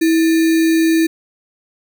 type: tone with sample-and-hold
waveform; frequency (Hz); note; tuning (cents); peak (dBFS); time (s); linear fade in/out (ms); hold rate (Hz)
sine; 325.2; E4; -23; -10; 0.01-1.07; 10; 2100
effects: none